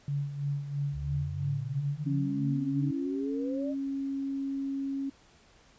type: tone with tremolo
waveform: sine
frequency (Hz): 142.2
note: C#3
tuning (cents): +45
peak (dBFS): -27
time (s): 0.08-2.91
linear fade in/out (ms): 2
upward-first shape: sine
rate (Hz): 3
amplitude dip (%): 65
type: exponential sweep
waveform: sine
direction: up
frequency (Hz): 65.41 to 618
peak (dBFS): -35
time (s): 0.92-3.75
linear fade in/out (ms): 50
type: tone with pitch glide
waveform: sine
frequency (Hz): 277.2 to 273.9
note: C#4 to C#4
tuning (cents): 0 to -21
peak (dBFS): -30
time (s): 2.06-5.1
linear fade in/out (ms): 10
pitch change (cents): -21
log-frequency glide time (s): 2.22-4.02
effects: pink hiss -60 dBFS RMS until 5.78 s + resampled to 16000 Hz